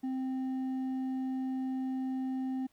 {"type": "tone with hard clipping", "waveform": "sine", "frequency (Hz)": 261.1, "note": "C4", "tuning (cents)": -3, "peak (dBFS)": -33, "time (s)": [0.03, 2.67], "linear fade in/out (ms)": 10, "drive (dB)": 4, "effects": ["pink hiss -71 dBFS RMS until 2.72 s"]}